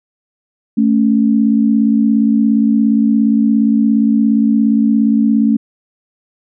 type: tone pair together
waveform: sine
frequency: 220 / 277.2 Hz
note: A3 / C#4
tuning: 0 / 0 cents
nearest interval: major third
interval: 400 cents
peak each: -10 / -14 dBFS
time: 0.77-5.57 s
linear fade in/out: 10 ms
effects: none